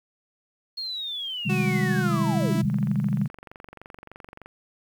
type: linear sweep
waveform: sine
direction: down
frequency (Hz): 4332 to 44.14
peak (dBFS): -29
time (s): 0.77-2.66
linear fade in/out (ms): 10
type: chord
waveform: sine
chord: Ab major seventh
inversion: first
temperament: just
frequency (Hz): 129.78 / 155.74 / 194.67 / 207.7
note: C3 / Eb3 / G3 / Ab3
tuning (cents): -14 / +2 / -12 / 0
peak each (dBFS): -27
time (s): 1.45-3.28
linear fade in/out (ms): 20
type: tone with pitch glide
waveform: sawtooth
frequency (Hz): 369.3 to 329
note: F#4 to E4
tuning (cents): -3 to -3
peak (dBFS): -25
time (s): 1.49-2.62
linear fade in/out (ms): 10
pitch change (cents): -200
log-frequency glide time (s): 2-2.17
type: click train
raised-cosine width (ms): 0.5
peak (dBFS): -27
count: 42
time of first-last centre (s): 2.7-4.46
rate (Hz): 23.3
effects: 9-bit